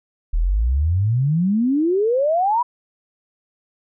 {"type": "exponential sweep", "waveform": "sine", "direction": "up", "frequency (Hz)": [37.21, 1000], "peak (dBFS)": -15, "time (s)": [0.33, 2.63], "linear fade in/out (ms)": 10, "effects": []}